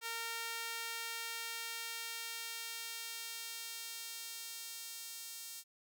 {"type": "tone with high-pass filter sweep", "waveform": "sawtooth", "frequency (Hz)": 460, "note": "A#4", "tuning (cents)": -23, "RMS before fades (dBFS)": -44, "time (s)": [0.01, 5.64], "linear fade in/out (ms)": 50, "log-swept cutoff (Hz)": [1400, 5500], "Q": 0.71, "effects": []}